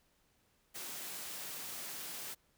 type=high-pass noise; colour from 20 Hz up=white; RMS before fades=-44 dBFS; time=0.74-2.35 s; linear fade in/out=20 ms; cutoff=120 Hz; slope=48 dB/octave; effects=pink hiss -73 dBFS RMS until 2.57 s